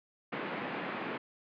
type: band-pass noise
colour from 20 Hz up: pink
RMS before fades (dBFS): -38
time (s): 0.32-1.18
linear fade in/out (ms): 10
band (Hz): 190 to 2600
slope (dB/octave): 24
effects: resampled to 11025 Hz